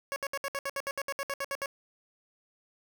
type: tone bursts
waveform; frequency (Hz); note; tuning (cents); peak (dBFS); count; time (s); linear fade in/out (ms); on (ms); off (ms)
15% pulse; 554; C#5; -1; -25; 15; 0.12-1.659; 0; 41; 66
effects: none